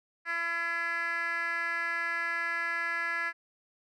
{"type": "tone with band-pass filter", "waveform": "10% pulse", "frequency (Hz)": 337.5, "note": "E4", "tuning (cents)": 41, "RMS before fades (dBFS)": -32, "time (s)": [0.25, 3.33], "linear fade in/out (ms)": 50, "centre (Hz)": 1800, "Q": 4.1, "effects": []}